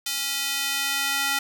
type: tone with high-pass filter sweep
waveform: square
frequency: 277.2 Hz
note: C#4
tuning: in tune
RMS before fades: -26 dBFS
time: 0.06-1.39 s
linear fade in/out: 5 ms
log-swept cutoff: 3500 to 1500 Hz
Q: 0.9
effects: none